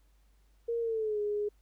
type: tone with pitch glide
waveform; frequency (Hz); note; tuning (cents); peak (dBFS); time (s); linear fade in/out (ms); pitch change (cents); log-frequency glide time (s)
sine; 466.2 to 415.3; A#4 to G#4; 0 to 0; -29; 0.68-1.49; 10; -200; 0.8-1.2
effects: added 50 Hz sine -62 dBFS peak until 1.61 s + pink hiss -74 dBFS RMS until 1.61 s